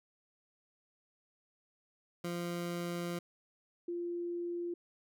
20% pulse / sine tone pair in turn, 173.3 / 346.6 Hz, F3 / F4, -13 / -13 cents, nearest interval octave, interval 1200 cents, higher second, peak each -31 / -35 dBFS, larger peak first, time 2.24-3.19 / 3.88-4.74 s, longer first, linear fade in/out 5 ms, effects none

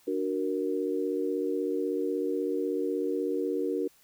sine chord, D augmented, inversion none, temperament equal, 293.7 / 370 / 466.2 Hz, D4 / F#4 / A#4, 0 / 0 / 0 cents, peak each -32 / -31 / -31 dBFS, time 0.07-3.88 s, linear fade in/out 10 ms, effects white hiss -62 dBFS RMS until 4.03 s

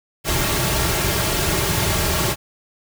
pink noise with comb filter, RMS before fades -20 dBFS, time 0.24-2.36 s, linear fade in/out 50 ms, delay 4 ms, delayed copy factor -0.6, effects none

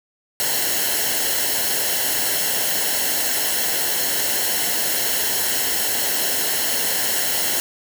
white noise with comb filter, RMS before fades -21 dBFS, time 0.4-7.6 s, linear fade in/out 0 ms, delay 0.83 ms, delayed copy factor -0.65, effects none

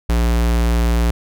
square tone, 58.27 Hz, A#1, in tune, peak -14 dBFS, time 0.09-1.11 s, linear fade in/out 5 ms, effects none

